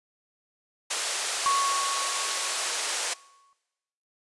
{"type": "band-pass noise", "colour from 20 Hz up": "white", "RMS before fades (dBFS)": -30, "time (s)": [0.9, 3.14], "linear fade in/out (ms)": 10, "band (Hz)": [440, 9300], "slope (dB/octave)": 24}
{"type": "tone with exponential decay", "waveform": "sine", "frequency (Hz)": 1108.7, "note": "C#6", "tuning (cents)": 0, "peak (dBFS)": -20, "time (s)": [1.46, 3.53], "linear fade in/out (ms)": 0, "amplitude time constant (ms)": 450}
{"effects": ["noise-tail reverb RT60 1.0 s tail -22 dB re dry", "resampled to 24000 Hz"]}